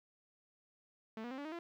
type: tone with pitch steps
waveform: sawtooth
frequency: 221 / 241 / 262.8 / 286.6 / 312.5 / 340.8 Hz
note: A3 / B3 / C4 / D4 / D#4 / F4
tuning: +8 / -42 / +8 / -42 / +8 / -42 cents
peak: -38 dBFS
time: 1.17-1.59 s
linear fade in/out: 2 ms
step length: 70 ms
effects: low-pass 3000 Hz 12 dB/octave + 13-bit